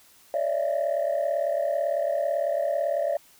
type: tone cluster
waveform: sine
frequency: 564 / 602 / 672 Hz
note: C#5 / D5 / E5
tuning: +30 / +43 / +33 cents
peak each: -26 dBFS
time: 0.34-3.17 s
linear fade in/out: 2 ms
effects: tanh soft clip ceiling -18 dBFS + white hiss -56 dBFS RMS until 3.39 s